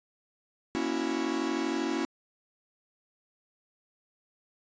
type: chord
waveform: 45% pulse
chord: F# dominant seventh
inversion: first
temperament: equal with one note detuned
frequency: 237 / 277.2 / 329.6 / 370 Hz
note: A#3 / C#4 / E4 / F#4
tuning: +29 / 0 / 0 / 0 cents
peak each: -36 / -33 / -32 / -36 dBFS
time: 0.75-2.05 s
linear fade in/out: 0 ms
effects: resampled to 16000 Hz